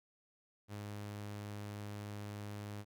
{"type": "tone", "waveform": "sawtooth", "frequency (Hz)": 103.3, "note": "G#2", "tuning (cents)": -9, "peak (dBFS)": -39, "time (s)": [0.68, 2.85], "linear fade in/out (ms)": 50, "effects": []}